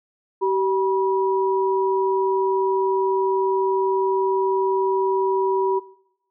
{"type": "tone pair together", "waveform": "sine", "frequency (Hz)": [384.1, 969.9], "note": ["G4", "B5"], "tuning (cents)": [-35, -32], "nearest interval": "octave + major third", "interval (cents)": 1603, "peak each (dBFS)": [-19, -22], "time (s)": [0.41, 5.8], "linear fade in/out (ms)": 20, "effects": ["noise-tail reverb RT60 0.8 s tail -21 dB re dry"]}